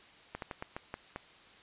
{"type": "slowing click train", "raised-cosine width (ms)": 0.5, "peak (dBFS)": -23, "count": 7, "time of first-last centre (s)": [0.35, 1.161], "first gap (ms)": 72, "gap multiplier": 1.25, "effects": ["white hiss -57 dBFS RMS until 1.62 s", "resampled to 8000 Hz"]}